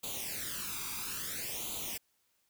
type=noise with flanger; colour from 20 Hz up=white; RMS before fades=-39 dBFS; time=0.03-1.98 s; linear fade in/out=10 ms; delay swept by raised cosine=0.28 to 0.84 ms; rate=0.59 Hz; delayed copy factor=+0.8; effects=white hiss -75 dBFS RMS until 2.49 s